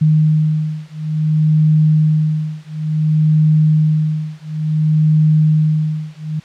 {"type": "beating tone pair", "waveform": "sine", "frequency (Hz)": [154.5, 155.07], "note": ["D#3", "D#3"], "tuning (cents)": [-12, -6], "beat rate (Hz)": 0.57, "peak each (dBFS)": -14, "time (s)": [0.01, 6.4], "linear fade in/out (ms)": 10, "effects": ["white hiss -44 dBFS RMS until 6.44 s", "low-pass 4000 Hz 12 dB/octave"]}